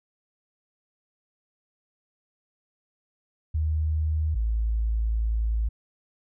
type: tone pair in turn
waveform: sine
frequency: 77.78 / 55.29 Hz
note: D#2 / A1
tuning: 0 / +9 cents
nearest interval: tritone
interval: 591 cents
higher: first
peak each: -22 dBFS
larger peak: neither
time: 3.54-4.35 / 4.35-5.69 s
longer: second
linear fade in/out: 10 ms
effects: none